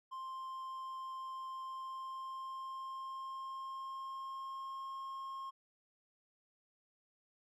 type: tone with pitch glide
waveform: triangle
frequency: 1051 to 1073.7 Hz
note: C6 to C6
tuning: +7 to +44 cents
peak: -40 dBFS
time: 0.11-5.51 s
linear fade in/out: 20 ms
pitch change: +37 cents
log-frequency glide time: 1.61-4.93 s
effects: none